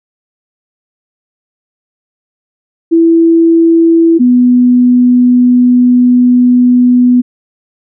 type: tone pair in turn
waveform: sine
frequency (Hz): 331.3 / 247.2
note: E4 / B3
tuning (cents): +9 / +2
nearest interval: perfect fourth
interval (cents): 507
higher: first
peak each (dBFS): -3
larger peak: neither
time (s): 2.91-4.19 / 4.19-7.22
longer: second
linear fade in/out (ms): 20
effects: none